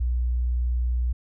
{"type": "tone", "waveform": "sine", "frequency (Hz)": 60.8, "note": "B1", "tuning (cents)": -26, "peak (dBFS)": -21, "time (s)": [0, 1.13], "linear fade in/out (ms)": 10, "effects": []}